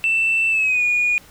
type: tone with pitch glide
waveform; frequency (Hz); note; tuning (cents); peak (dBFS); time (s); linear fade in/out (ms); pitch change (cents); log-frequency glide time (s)
sine; 2667 to 2446; E7 to D#7; +20 to -30; -14; 0.04-1.18; 0; -150; 0.49-0.83
effects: tanh soft clip ceiling -12 dBFS + pink hiss -47 dBFS RMS until 1.3 s